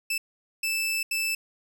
sawtooth tone bursts at uneven times, 2637 Hz, E7, in tune, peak -22 dBFS, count 3, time 0.1-0.18 / 0.63-1.03 / 1.11-1.35 s, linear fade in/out 5 ms, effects none

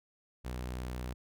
sawtooth tone, 62.1 Hz, B1, 10 cents sharp, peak -33 dBFS, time 0.44-1.14 s, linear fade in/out 20 ms, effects none

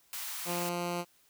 white high-pass noise, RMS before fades -39 dBFS, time 0.13-0.69 s, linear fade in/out 0 ms, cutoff 790 Hz, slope 24 dB/octave
10% pulse tone, 174.61 Hz, F3, in tune, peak -24 dBFS, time 0.45-1.05 s, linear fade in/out 50 ms
effects white hiss -66 dBFS RMS until 1.29 s

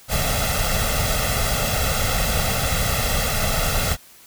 pink noise with comb filter, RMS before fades -21 dBFS, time 0.08-3.97 s, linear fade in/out 50 ms, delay 1.5 ms, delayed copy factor +0.8, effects white hiss -48 dBFS RMS until 4.26 s

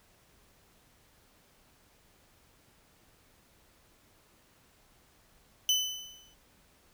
30% pulse tone with exponential decay, 3015 Hz, F#7, 32 cents sharp, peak -19 dBFS, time 5.69-6.34 s, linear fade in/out 1 ms, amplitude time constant 140 ms, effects pink hiss -64 dBFS RMS until 6.93 s

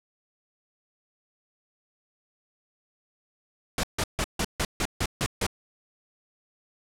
pink noise bursts, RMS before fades -26 dBFS, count 9, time 3.78-5.466 s, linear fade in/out 2 ms, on 54 ms, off 150 ms, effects low-pass 10000 Hz 12 dB/octave

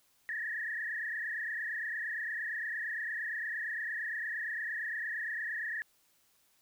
sine tone with frequency modulation, 1800 Hz, A6, 39 cents sharp, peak -34 dBFS, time 0.29-5.82 s, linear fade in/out 0 ms, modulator 28.7 Hz, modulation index 3.7, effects white hiss -70 dBFS RMS until 6.61 s

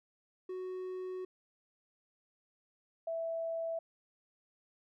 triangle / sine tone pair in turn, 370 / 659.3 Hz, F#4 / E5, 0 / 0 cents, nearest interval minor seventh, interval 1000 cents, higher second, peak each -36 / -34 dBFS, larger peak second, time 0.49-1.25 / 3.07-3.79 s, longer first, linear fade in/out 5 ms, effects none

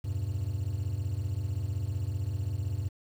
triangle chord, E minor, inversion none, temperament equal, 82.41 / 98 / 123.47 Hz, E2 / G2 / B2, 0 / 0 / 0 cents, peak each -35 / -29 / -35 dBFS, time 0.04-2.89 s, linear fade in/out 10 ms, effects 9-bit

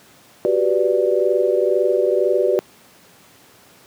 sine chord, G major seventh, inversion third, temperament equal, 370 / 392 / 493.9 / 587.3 Hz, F#4 / G4 / B4 / D5, 0 / 0 / 0 / 0 cents, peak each -20 dBFS, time 0.45-2.59 s, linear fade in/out 0 ms, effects pink hiss -49 dBFS RMS until 3.86 s + high-pass 150 Hz 12 dB/octave

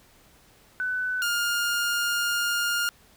sine / sawtooth tone pair in turn, 1500 / 1412.8 Hz, F#6 / F6, +23 / +20 cents, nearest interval minor second, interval 103 cents, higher first, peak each -25 / -20 dBFS, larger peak second, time 0.8-1.22 / 1.22-2.89 s, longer second, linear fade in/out 0 ms, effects pink hiss -57 dBFS RMS until 3.16 s

